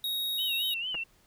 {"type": "tone", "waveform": "square", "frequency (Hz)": 3769, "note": "A#7", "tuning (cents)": 18, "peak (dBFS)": -30, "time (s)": [0.04, 0.74], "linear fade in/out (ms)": 2}
{"type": "tone with vibrato", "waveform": "sine", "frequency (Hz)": 2872, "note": "F7", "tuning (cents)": 48, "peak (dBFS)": -31, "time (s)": [0.38, 1.04], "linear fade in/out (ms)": 10, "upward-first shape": "sine", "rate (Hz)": 4.4, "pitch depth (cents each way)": 120}
{"type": "clicks", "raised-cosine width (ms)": 0.5, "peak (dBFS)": -26, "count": 2, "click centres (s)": [0.945, 0.951]}
{"effects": ["pink hiss -64 dBFS RMS until 1.26 s"]}